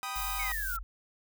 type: chord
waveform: sawtooth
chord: G augmented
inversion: none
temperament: equal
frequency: 784 / 987.8 / 1244.5 Hz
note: G5 / B5 / D#6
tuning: 0 / 0 / 0 cents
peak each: -37 / -38 / -33 dBFS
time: 0.03-0.52 s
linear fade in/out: 0 ms
type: noise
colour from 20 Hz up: violet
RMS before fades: -38 dBFS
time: 0.15-0.77 s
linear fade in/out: 10 ms
type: tone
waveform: sine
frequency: 46.25 Hz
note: F#1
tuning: in tune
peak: -38 dBFS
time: 0.16-0.83 s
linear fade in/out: 0 ms
type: exponential sweep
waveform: sine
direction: down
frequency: 2269 to 1314 Hz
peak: -34 dBFS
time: 0.39-0.79 s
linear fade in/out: 5 ms
effects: none